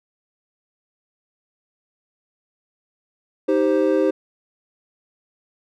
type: chord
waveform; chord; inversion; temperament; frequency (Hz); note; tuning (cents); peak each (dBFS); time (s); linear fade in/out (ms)
triangle; C minor; first; equal with one note detuned; 312.9 / 392 / 523.3; Eb4 / G4 / C5; +10 / 0 / 0; -18; 3.48-4.11; 10
effects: none